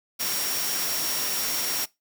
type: tone in noise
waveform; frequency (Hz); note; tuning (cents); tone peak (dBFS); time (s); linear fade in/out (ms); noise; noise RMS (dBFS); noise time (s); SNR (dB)
sine; 5588; F8; 0; -31; 0.19-1.86; 20; white; -28; 0.19-1.86; -6
effects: noise-tail reverb RT60 0.2 s tail -22 dB re dry + high-pass 150 Hz 12 dB/octave